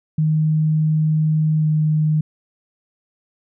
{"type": "tone with pitch glide", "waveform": "sine", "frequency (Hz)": [155.56, 154.22], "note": ["D#3", "D#3"], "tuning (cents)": [0, -15], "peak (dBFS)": -14, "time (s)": [0.18, 2.21], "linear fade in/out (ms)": 5, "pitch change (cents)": -15, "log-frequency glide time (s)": [1.6, 1.65], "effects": []}